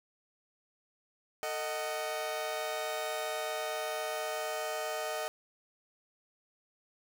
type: chord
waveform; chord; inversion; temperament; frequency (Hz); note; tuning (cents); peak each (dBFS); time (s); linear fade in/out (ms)
sawtooth; D# diminished; second; just; 448 / 622.3 / 746.7; A4 / D#5 / F#5; +31 / 0 / +16; -37 / -32 / -36; 1.43-5.28; 0
effects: none